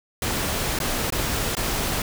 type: noise with dropouts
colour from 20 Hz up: pink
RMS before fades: -25 dBFS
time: 0.22-2.02 s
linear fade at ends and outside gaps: 2 ms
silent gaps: 0.789-0.801 / 1.103-1.123 / 1.552-1.568 s
effects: none